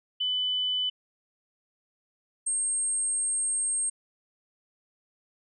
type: tone pair in turn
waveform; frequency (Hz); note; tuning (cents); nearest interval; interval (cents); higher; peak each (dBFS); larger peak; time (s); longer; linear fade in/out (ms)
sine; 3000 / 8501; F#7 / C9; +23 / +26; octave + tritone; 1803; second; -25; neither; 0.2-0.9 / 2.46-3.9; second; 10
effects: none